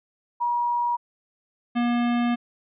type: tone pair in turn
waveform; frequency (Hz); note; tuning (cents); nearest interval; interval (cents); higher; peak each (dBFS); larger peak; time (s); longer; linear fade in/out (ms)
sine / square; 958 / 239.5; A#5 / A#3; +47 / +47; 2 octaves; 2400; first; -21; neither; 0.4-0.97 / 1.75-2.36; second; 20
effects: resampled to 8000 Hz